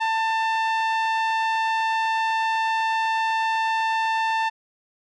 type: tone with low-pass filter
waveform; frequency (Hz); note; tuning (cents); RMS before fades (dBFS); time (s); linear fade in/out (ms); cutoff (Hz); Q
sawtooth; 892; A5; +23; -23; 0-4.5; 20; 3100; 0.75
effects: none